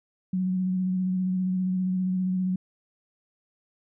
sine tone with vibrato, 185 Hz, F#3, in tune, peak -23 dBFS, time 0.33-2.56 s, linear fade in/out 5 ms, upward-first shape square, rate 15 Hz, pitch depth 18 cents each way, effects none

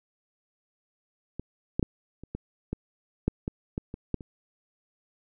clicks, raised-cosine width 3 ms, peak -21 / -12 / -11 / -29 / -20 / -17 / -10 / -17 / -17 / -23 / -13 / -28 dBFS, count 12, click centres 1.396 / 1.795 / 1.828 / 2.236 / 2.35 / 2.73 / 3.28 / 3.479 / 3.779 / 3.941 / 4.143 / 4.208 s, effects none

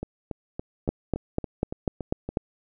two click trains, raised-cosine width 2 ms, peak -18 / -10 dBFS, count 9 / 7, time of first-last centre 0.03-2.29 / 0.89-2.371 s, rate 3.54 / 4.05 Hz, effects none

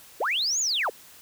sine linear two-way sweep, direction up then down, 306.4 to 7040 to 306.4 Hz, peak -22 dBFS, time 0.2-0.9 s, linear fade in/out 10 ms, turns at 0.6 s, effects tanh soft clip ceiling -18 dBFS + white hiss -50 dBFS RMS until 1.21 s

